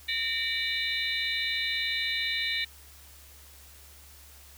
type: tone cluster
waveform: sine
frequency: 1835 / 2311 / 2913 / 3629 / 3995 Hz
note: A#6 / D7 / F#7 / A#7 / B7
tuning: -28 / -28 / -28 / -47 / +19 cents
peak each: -34 / -32 / -38 / -33 / -34 dBFS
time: 0.08-2.65 s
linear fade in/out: 10 ms
effects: added 70 Hz sine -53 dBFS peak until 4.57 s + white hiss -53 dBFS RMS until 4.57 s